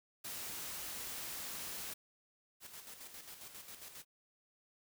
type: noise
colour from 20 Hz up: white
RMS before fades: -44 dBFS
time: 0.24-1.94 s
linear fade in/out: 10 ms
type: noise with tremolo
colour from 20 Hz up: white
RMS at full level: -50 dBFS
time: 2.6-4.05 s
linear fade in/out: 50 ms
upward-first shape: square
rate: 7.4 Hz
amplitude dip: 50%
effects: none